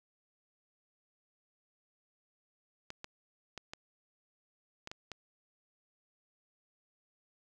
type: clicks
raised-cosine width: 0.2 ms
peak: -25 dBFS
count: 7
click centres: 2.904 / 3.044 / 3.577 / 3.735 / 4.874 / 4.915 / 5.117 s
effects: none